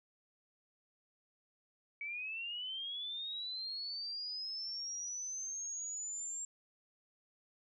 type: linear sweep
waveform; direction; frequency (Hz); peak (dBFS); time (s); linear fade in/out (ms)
sine; up; 2262 to 7459; -39; 2.01-6.45; 2
effects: none